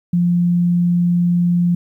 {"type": "tone", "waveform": "sine", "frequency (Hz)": 174.61, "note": "F3", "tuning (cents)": 0, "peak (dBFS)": -12, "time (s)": [0.13, 1.75], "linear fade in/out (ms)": 5, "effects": ["9-bit"]}